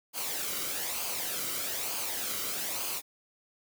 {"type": "noise with flanger", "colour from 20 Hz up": "white", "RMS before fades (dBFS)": -34, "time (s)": [0.13, 3.02], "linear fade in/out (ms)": 50, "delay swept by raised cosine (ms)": [0.53, 1.18], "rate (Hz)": 1.1, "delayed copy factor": -0.55, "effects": []}